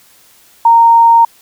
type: tone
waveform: sine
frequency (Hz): 925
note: A#5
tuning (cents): -14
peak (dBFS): -3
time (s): 0.65-1.25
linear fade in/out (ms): 5
effects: white hiss -46 dBFS RMS until 1.41 s